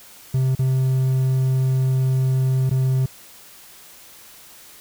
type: tone with dropouts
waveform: triangle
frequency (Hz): 130.9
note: C3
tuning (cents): +1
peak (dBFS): -14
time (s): 0.34-3.06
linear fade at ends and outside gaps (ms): 5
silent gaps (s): 0.552-0.591 / 2.696-2.71
effects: white hiss -45 dBFS RMS until 4.8 s